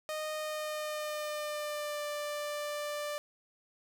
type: tone with pitch glide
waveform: sawtooth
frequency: 617 to 590.5 Hz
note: D#5 to D5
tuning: -15 to +9 cents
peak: -31 dBFS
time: 0.09-3.18 s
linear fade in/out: 0 ms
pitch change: -76 cents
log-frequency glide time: 0.33-2.06 s
effects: none